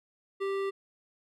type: tone with hard clipping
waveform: sine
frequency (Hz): 392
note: G4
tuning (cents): 0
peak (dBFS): -31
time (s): 0.4-0.71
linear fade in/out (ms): 20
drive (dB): 14
effects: none